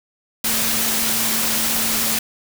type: tone in noise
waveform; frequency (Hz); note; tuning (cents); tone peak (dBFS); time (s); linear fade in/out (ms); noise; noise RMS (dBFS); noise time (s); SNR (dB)
sine; 223.5; A3; +27; -30; 0.44-2.19; 5; white; -20; 0.44-2.19; -13
effects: none